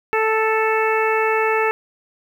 harmonic tone, 440 Hz, A4, in tune, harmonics 1 / 2 / 3 / 4 / 5 / 6, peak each -19 / -22 / -24 / -25 / -26 / -27 dBFS, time 0.13-1.71 s, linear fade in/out 0 ms, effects 8-bit

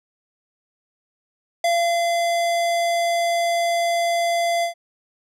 square tone with ADSR envelope, 684 Hz, F5, 36 cents flat, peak -17 dBFS, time 1.64-4.74 s, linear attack 4 ms, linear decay 360 ms, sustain -2 dB, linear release 110 ms, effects low-pass 10000 Hz 12 dB/octave

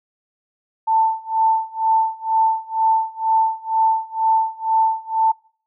sine tone with tremolo, 889 Hz, A5, 18 cents sharp, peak -12 dBFS, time 0.87-5.32 s, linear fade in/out 10 ms, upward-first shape sine, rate 2.1 Hz, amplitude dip 95%, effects noise-tail reverb RT60 0.5 s tail -24 dB re dry

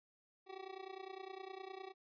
25% pulse tone with amplitude modulation, 381.4 Hz, G4, 47 cents flat, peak -40 dBFS, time 0.46-1.94 s, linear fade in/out 50 ms, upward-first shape sine, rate 29.8 Hz, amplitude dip 85%, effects resampled to 11025 Hz

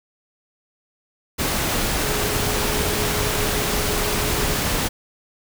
sine tone in noise, 419.3 Hz, G#4, 17 cents sharp, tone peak -29 dBFS, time 2.01-4.58 s, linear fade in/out 20 ms, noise pink, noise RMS -22 dBFS, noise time 1.38-4.89 s, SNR -10 dB, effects none

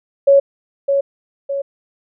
sine tone with echo, 556 Hz, C#5, 5 cents sharp, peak -6 dBFS, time 0.27-0.4 s, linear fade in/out 10 ms, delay 610 ms, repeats 2, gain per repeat -6 dB, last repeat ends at 1.62 s, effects none

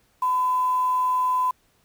sine tone with quantisation, 1010 Hz, B5, 39 cents sharp, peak -19 dBFS, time 0.22-1.51 s, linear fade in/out 5 ms, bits 7, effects pink hiss -64 dBFS RMS until 1.84 s

